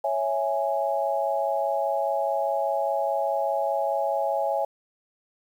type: chord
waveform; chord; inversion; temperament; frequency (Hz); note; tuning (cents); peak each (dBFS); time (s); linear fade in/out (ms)
sine; C# minor; none; equal; 554.4 / 659.3 / 830.6; C#5 / E5 / G#5; 0 / 0 / 0; -27; 0.04-4.65; 5
effects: 9-bit